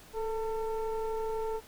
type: tone with frequency modulation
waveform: sine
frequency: 440 Hz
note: A4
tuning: in tune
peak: -29 dBFS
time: 0.13-1.61 s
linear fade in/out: 50 ms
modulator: 456 Hz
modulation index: 0.92
effects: tanh soft clip ceiling -27 dBFS + pink hiss -54 dBFS RMS until 1.67 s